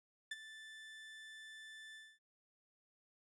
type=tone with ADSR envelope; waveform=30% pulse; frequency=1760 Hz; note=A6; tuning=in tune; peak=-36 dBFS; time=0.31-2.19 s; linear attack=6 ms; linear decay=31 ms; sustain=-13 dB; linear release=240 ms; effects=low-pass 8000 Hz 12 dB/octave